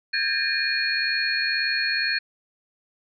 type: tone cluster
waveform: sine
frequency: 1589 / 1671 / 1808 / 2428 / 4309 Hz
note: G6 / G#6 / A6 / D#7 / C#8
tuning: +23 / +10 / +47 / -43 / -50 cents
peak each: -29 / -29 / -29 / -28 / -26 dBFS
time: 0.13-2.19 s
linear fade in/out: 10 ms
effects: none